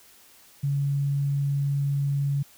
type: tone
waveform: sine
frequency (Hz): 140.8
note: C#3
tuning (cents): +27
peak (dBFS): -22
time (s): 0.63-2.43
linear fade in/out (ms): 10
effects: white hiss -54 dBFS RMS until 2.57 s